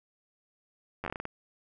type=slowing click train; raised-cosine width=0.5 ms; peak=-20 dBFS; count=9; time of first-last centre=1.04-1.254 s; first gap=10 ms; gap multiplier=1.27; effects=none